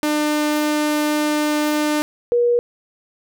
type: tone pair in turn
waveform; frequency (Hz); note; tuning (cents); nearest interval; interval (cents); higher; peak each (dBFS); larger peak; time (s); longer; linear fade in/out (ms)
sawtooth / sine; 300.3 / 479.6; D4 / A#4; +39 / +49; minor sixth; 810; second; -13; neither; 0.03-2.02 / 2.32-2.59; first; 0
effects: none